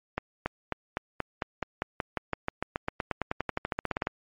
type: accelerating click train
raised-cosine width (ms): 0.5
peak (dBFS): -13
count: 30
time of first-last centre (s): 0.18-4.071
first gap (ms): 280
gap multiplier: 0.94
effects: MP3 48 kbps